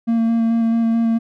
triangle tone with vibrato, 228.8 Hz, A#3, 32 cents flat, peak -12 dBFS, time 0.07-1.19 s, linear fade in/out 20 ms, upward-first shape square, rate 4.6 Hz, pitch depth 11 cents each way, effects none

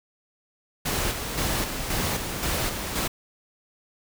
pink noise with tremolo, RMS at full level -26 dBFS, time 0.85-3.08 s, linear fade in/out 10 ms, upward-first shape square, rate 1.9 Hz, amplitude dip 45%, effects none

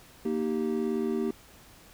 triangle chord, Eb major, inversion second, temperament just, 233.3 / 311.1 / 388.9 Hz, Bb3 / Eb4 / G4, +2 / 0 / -14 cents, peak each -28 / -32 / -28 dBFS, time 0.25-1.31 s, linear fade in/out 5 ms, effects pink hiss -54 dBFS RMS until 1.93 s

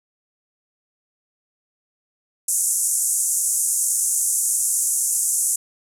white band-pass noise, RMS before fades -21 dBFS, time 2.48-5.56 s, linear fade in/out 5 ms, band 6600 to 11000 Hz, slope 48 dB/octave, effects none

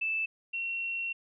sine tone pair in turn, 2637 / 2727 Hz, E7 / F7, 0 / -42 cents, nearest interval minor second, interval 58 cents, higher second, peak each -28 / -31 dBFS, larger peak first, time 0.01-0.26 / 0.53-1.13 s, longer second, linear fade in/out 10 ms, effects none

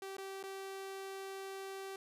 sawtooth tone with dropouts, 387.5 Hz, G4, 20 cents flat, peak -39 dBFS, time 0.02-1.96 s, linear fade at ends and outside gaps 2 ms, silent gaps 0.168-0.182 / 0.429-0.437 s, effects resampled to 32000 Hz

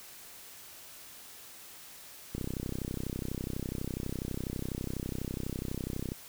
click train, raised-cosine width 3 ms, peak -22 dBFS, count 122, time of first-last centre 2.35-6.119 s, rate 32.1 Hz, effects white hiss -50 dBFS RMS until 6.28 s

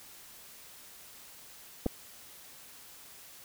clicks, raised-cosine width 2 ms, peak -21 / -15 dBFS, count 2, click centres 1.86 / 1.864 s, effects white hiss -52 dBFS RMS until 3.44 s

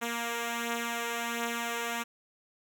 5% pulse beating tone pair, 233.1 / 234.5 Hz, A#3 / A#3, 0 / +11 cents, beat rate 1.4 Hz, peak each -27 / -21 dBFS, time 0.01-2.04 s, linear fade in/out 20 ms, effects none

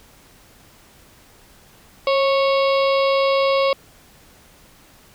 harmonic tone with a mistuned harmonic, 552 Hz, C#5, 7 cents flat, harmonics 1 / 2 / 4 / 5 / 6 / 7 / 8 / 9, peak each -16 / -22 / -28 / -30 / -32 / -33 / -34 / -35 dBFS, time 2.07-3.73 s, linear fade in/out 2 ms, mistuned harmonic 1, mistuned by -25 cents, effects pink hiss -50 dBFS RMS until 5.14 s

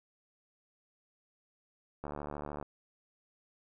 click train, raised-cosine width 1 ms, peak -26 dBFS, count 44, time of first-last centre 2.04-2.627 s, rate 73.3 Hz, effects none

